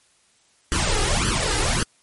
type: noise with flanger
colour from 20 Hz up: pink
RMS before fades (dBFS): -21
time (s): 0.72-1.83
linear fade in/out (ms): 0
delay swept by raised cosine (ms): 0.65 to 2.45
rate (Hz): 1.8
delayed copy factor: +0.9
effects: white hiss -60 dBFS RMS until 2.02 s + MP3 48 kbps